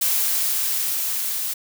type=noise with level ramp; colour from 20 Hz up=blue; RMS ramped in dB=-20 to -26 dBFS; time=0.01-1.54 s; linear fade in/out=10 ms; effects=none